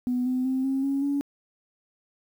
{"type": "tone with pitch steps", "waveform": "sine", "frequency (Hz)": [248.2, 254.7, 261.4, 268.3, 275.4, 282.6], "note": ["B3", "C4", "C4", "C4", "C#4", "C#4"], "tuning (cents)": [9, -46, -1, 44, -11, 34], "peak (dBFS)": -22, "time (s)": [0.07, 1.21], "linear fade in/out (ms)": 0, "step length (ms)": 190, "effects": ["tanh soft clip ceiling -18 dBFS", "9-bit"]}